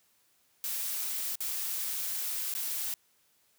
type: noise with dropouts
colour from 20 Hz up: blue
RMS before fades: -34 dBFS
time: 0.64-2.94 s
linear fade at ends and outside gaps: 1 ms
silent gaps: 1.355-1.405 / 2.54-2.55 s
effects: white hiss -69 dBFS RMS until 3.58 s + high-pass 60 Hz 12 dB/octave